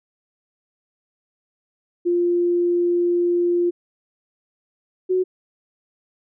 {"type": "tone pair in turn", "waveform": "sine", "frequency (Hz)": [349.2, 369.6], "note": ["F4", "F#4"], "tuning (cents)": [0, -2], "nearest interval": "minor second", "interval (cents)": 98, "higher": "second", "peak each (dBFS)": -16, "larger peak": "neither", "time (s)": [[2.05, 3.71], [5.09, 5.24]], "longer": "first", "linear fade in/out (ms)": 20, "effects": []}